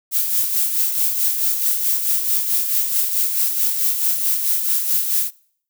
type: noise with tremolo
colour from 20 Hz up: violet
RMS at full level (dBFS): -17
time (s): 0.11-5.31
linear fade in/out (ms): 50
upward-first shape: sine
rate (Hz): 4.6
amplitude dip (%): 50
effects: noise-tail reverb RT60 0.6 s tail -24 dB re dry